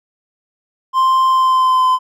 triangle tone with pitch glide, 1046.5 to 1024.4 Hz, C6 to C6, 0 to -37 cents, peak -8 dBFS, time 0.93-1.99 s, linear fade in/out 50 ms, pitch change -37 cents, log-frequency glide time 1.27-1.88 s, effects none

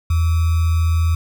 sine tone with sample-and-hold, 82.41 Hz, E2, in tune, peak -13 dBFS, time 0.1-1.15 s, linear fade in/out 5 ms, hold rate 1225 Hz, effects none

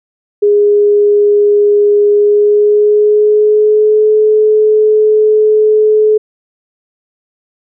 sine tone with pitch glide, 412.4 to 428.9 Hz, G#4 to A4, -12 to -44 cents, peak -5 dBFS, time 0.42-6.18 s, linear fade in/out 10 ms, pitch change +68 cents, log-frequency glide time 2.09-4.1 s, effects none

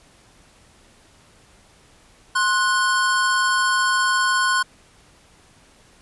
square tone pair together, 1054.2 / 1473 Hz, C6 / F#6, +13 / -8 cents, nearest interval tritone, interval 579 cents, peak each -21 / -20 dBFS, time 2.35-4.63 s, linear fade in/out 10 ms, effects pink hiss -53 dBFS RMS until 6.01 s + resampled to 24000 Hz

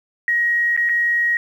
sine tone with dropouts, 1891 Hz, A#6, 24 cents sharp, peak -15 dBFS, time 0.28-1.37 s, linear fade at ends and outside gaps 1 ms, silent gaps 0.765-0.775 / 0.89-0.894 s, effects 8-bit

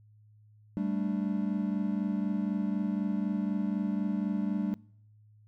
triangle chord, G suspended second, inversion none, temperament equal, 196 / 220 / 293.7 Hz, G3 / A3 / D4, 0 / 0 / 0 cents, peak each -29 / -32 / -33 dBFS, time 0.77-4.74 s, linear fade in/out 0 ms, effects noise-tail reverb RT60 0.7 s tail -25 dB re dry + added 106 Hz sine -56 dBFS peak until 5.47 s

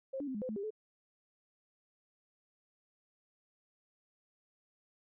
sine tone with pitch steps, 534 / 287.6 / 261.4 / 208.1 / 512 / 215.8 / 399.2 / 431.7 Hz, C5 / D4 / C4 / G#3 / C5 / A3 / G4 / A4, +35 / -36 / -1 / +4 / -38 / -33 / +32 / -33 cents, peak -36 dBFS, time 0.13-0.706 s, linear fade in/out 10 ms, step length 72 ms, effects none

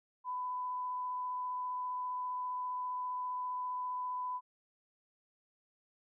sine tone with vibrato, 1000 Hz, B5, 21 cents sharp, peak -35 dBFS, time 0.24-4.41 s, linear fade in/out 50 ms, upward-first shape triangle, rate 15 Hz, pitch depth 9 cents each way, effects none

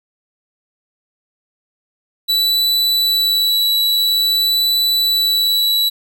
45% pulse tone with vibrato, 3951 Hz, B7, in tune, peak -12 dBFS, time 2.28-5.9 s, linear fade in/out 20 ms, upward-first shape sine, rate 0.5 Hz, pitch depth 8 cents each way, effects none

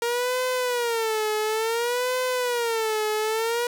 sawtooth tone with vibrato, 466.2 Hz, A#4, in tune, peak -19 dBFS, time 0.02-3.67 s, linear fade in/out 2 ms, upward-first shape sine, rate 0.57 Hz, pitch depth 150 cents each way, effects none

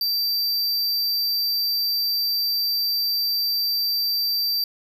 square tone, 4676 Hz, D8, 8 cents flat, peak -21 dBFS, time 0.01-4.64 s, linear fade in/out 2 ms, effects none

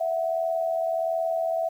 sine tone pair together, 658.6 / 740 Hz, E5 / F#5, -2 / 0 cents, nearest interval major second, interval 202 cents, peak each -24 / -30 dBFS, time 0-1.69 s, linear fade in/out 10 ms, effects 9-bit

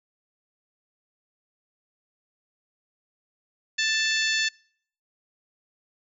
harmonic tone, 882 Hz, A5, 4 cents sharp, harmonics 2 / 3 / 4 / 5 / 6 / 7 / 8, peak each -26 / -29 / -29 / -30 / -36 / -36 / -36 dBFS, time 3.78-4.49 s, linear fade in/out 10 ms, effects noise-tail reverb RT60 0.6 s tail -26 dB re dry

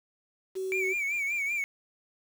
sine tone, 378.4 Hz, F#4, 39 cents sharp, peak -30 dBFS, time 0.55-0.94 s, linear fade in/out 20 ms
triangle tone with vibrato, 2302 Hz, D7, 35 cents flat, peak -26 dBFS, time 0.72-1.64 s, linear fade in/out 0 ms, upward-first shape sine, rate 5.2 Hz, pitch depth 80 cents each way
effects 8-bit

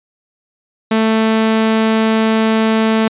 sawtooth tone, 221.2 Hz, A3, 9 cents sharp, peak -7 dBFS, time 0.91-3.08 s, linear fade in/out 5 ms, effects resampled to 8000 Hz

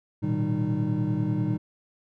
triangle tone cluster, 113.1 / 123.2 / 155.7 / 195.3 / 307 Hz, A2 / B2 / D#3 / G3 / D#4, +48 / -4 / +2 / -6 / -23 cents, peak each -28 dBFS, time 0.22-1.58 s, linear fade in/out 20 ms, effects none

